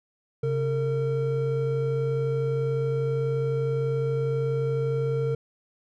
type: tone pair together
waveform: triangle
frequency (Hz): 134.95 / 456.8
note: C#3 / A#4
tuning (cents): -46 / -35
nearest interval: octave + major sixth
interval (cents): 2111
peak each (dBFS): -24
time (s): 0.43-5.35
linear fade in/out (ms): 5
effects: none